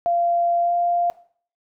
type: tone with pitch glide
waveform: sine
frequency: 690 to 696.4 Hz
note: F5 to F5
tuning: -21 to -5 cents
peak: -17 dBFS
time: 0.06-1.1 s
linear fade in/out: 0 ms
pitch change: +16 cents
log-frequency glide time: 0.61-0.73 s
effects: noise-tail reverb RT60 0.5 s tail -19 dB re dry